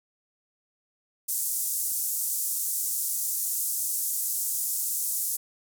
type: band-pass noise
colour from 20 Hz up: white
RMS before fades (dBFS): -29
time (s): 1.28-5.37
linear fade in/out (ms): 10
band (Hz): 6900 to 15000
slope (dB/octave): 24
effects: none